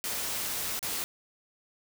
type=noise with dropouts; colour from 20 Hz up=white; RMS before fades=-33 dBFS; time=0.04-1.04 s; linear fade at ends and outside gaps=0 ms; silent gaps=0.792-0.828 s; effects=none